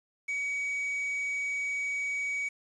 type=tone; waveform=triangle; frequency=2263 Hz; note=C#7; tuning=35 cents sharp; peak=-28 dBFS; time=0.28-2.49 s; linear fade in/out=10 ms; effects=resampled to 22050 Hz + 9-bit

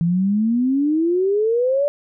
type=exponential sweep; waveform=sine; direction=up; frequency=164.81 to 587.3 Hz; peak=-15 dBFS; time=0.01-1.88 s; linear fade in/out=0 ms; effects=none

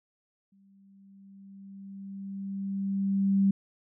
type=tone with exponential growth; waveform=sine; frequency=196 Hz; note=G3; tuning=in tune; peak=-19 dBFS; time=0.52-3.51 s; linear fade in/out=5 ms; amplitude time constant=650 ms; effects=none

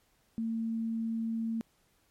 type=tone; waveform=sine; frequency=226.2 Hz; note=A3; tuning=48 cents sharp; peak=-30 dBFS; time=0.38-1.61 s; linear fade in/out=0 ms; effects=pink hiss -70 dBFS RMS until 2.1 s + MP3 64 kbps

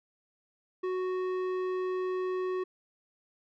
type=tone with low-pass filter; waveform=square; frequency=369.6 Hz; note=F#4; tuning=2 cents flat; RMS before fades=-32 dBFS; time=0.83-2.64 s; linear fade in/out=10 ms; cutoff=1700 Hz; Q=0.61; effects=none

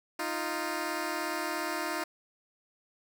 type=tone pair together; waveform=10% pulse; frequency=311.1 / 348.2 Hz; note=D#4 / F4; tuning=0 / -5 cents; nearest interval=major second; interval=195 cents; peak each=-26 dBFS; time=0.19-2.04 s; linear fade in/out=5 ms; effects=none

